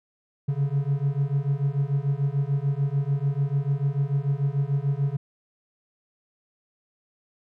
triangle beating tone pair, 137 / 143.8 Hz, C#3 / D3, -20 / -36 cents, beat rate 6.8 Hz, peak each -23 dBFS, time 0.48-5.17 s, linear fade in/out 10 ms, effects none

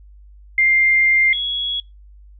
sine tone pair in turn, 2103 / 3346 Hz, C7 / G#7, +8 / +12 cents, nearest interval minor sixth, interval 804 cents, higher second, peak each -12 / -20 dBFS, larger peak first, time 0.58-1.33 / 1.33-1.8 s, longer first, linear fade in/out 2 ms, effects noise-tail reverb RT60 0.2 s tail -21 dB re dry + added 50 Hz sine -41 dBFS peak until 2.39 s

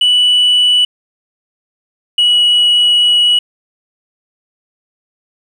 sine tone pair in turn, 2960 / 2926 Hz, F#7 / F#7, 0 / -20 cents, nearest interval unison, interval 20 cents, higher first, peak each -5 dBFS, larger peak neither, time 0.01-0.85 / 2.18-3.39 s, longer second, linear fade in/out 5 ms, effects tanh soft clip ceiling -5 dBFS + 7-bit

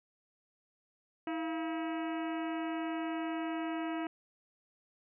harmonic tone with a mistuned harmonic, 321.8 Hz, E4, 42 cents flat, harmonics 1 / 2 / 3 / 4 / 5 / 6 / 7 / 8 / 9, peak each -35 / -41 / -45 / -47 / -49 / -51 / -52 / -53 / -54 dBFS, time 1.27-4.07 s, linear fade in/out 2 ms, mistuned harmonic 2, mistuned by +110 cents, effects none

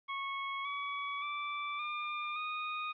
25% pulse tone with pitch steps, 1100 / 1132.9 / 1166.8 / 1201.6 / 1237.6 Hz, C#6 / C#6 / D6 / D6 / D#6, -14 / +37 / -12 / +39 / -10 cents, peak -32 dBFS, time 0.08-2.93 s, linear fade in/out 20 ms, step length 570 ms, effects resampled to 11025 Hz + 12-bit

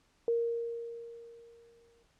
sine tone with exponential decay, 466.2 Hz, A#4, in tune, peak -25 dBFS, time 0.28-2.03 s, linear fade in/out 1 ms, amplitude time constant 380 ms, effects pink hiss -70 dBFS RMS until 2.19 s + low-pass 8000 Hz 12 dB/octave

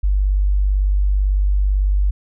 sine tone, 49 Hz, G1, in tune, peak -13 dBFS, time 0.03-2.11 s, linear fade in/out 10 ms, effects none

